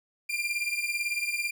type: beating tone pair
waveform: 40% pulse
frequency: 2382 / 2400 Hz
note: D7 / D7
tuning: +24 / +37 cents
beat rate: 18 Hz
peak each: -31 / -30 dBFS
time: 0.29-1.51 s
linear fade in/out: 10 ms
effects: none